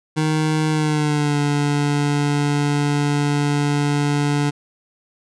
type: tone with pitch glide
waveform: 25% pulse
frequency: 155.56 to 145.14 Hz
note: D#3 to D3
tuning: 0 to -20 cents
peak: -13 dBFS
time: 0.16-4.51 s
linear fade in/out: 20 ms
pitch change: -120 cents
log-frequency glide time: 0.7-1.38 s
effects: resampled to 22050 Hz